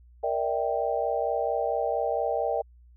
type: chord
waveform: sine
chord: E half-diminished seventh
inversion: second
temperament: equal with one note detuned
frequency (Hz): 466.2 / 587.3 / 651.7 / 784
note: Bb4 / D5 / E5 / G5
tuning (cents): 0 / 0 / -20 / 0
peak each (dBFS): -30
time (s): 0.23-2.62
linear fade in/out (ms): 10
effects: added 60 Hz sine -51 dBFS peak until 2.96 s